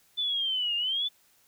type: linear two-way sweep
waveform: sine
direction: down then up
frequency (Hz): 3520 to 2794 to 3520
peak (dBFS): -26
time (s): 0.17-1.09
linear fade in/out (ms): 20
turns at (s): 0.76
effects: white hiss -64 dBFS RMS until 1.47 s